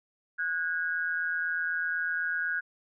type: tone pair together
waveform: sine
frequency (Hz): 1465 / 1633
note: F#6 / G#6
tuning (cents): -18 / -30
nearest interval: major second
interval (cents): 188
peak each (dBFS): -30 / -31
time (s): 0.38-2.61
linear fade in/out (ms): 20
effects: none